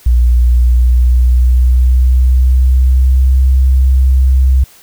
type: tone with pitch glide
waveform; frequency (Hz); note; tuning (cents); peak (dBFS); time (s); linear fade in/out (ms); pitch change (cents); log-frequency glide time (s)
sine; 60.1 to 65.16; B1 to C2; -46 to -7; -5; 0.06-4.64; 5; +139; 0.27-3.41
effects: white hiss -42 dBFS RMS until 4.82 s